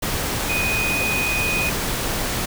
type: tone in noise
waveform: sine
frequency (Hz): 2489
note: D#7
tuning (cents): 0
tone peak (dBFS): -21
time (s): 0.49-1.7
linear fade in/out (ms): 10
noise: pink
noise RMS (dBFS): -24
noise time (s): 0.02-2.46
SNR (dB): 0
effects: none